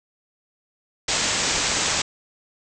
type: low-pass noise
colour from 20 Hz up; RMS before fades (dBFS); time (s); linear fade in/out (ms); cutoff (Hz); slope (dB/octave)
white; -23; 1.08-2.02; 5; 8000; 96
effects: none